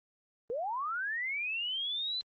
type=linear sweep; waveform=sine; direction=up; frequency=442.5 to 4088 Hz; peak=-32 dBFS; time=0.5-2.21 s; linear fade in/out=0 ms; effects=Opus 24 kbps